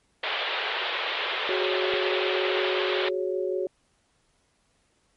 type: band-pass noise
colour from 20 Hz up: white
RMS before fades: -29 dBFS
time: 0.23-3.09 s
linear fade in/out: 5 ms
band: 380 to 3700 Hz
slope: 48 dB/octave
type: chord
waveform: sine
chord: F# suspended second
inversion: none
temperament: equal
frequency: 370 / 415.3 / 554.4 Hz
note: F#4 / G#4 / C#5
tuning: 0 / 0 / 0 cents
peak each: -27 / -31 / -31 dBFS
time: 1.49-3.67 s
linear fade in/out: 2 ms
type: click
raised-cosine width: 2 ms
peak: -29 dBFS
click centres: 1.938 s
effects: pink hiss -68 dBFS RMS until 5.16 s + MP3 48 kbps